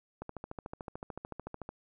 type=click train; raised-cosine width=1 ms; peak=-26 dBFS; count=21; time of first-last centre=0.22-1.691 s; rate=13.6 Hz; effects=none